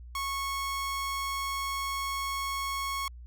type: tone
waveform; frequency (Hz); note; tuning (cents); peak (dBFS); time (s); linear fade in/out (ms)
sawtooth; 1100; C#6; -14; -27; 0.15-3.08; 2
effects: added 60 Hz sine -43 dBFS peak until 3.26 s